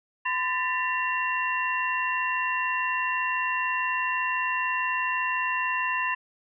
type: tone cluster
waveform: sine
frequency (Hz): 1016 / 1778 / 1962 / 2743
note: B5 / A6 / B6 / F7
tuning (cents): +49 / +18 / -12 / -32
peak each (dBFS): -28 / -29 / -37 / -30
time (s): 0.25-6.15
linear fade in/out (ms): 10
effects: none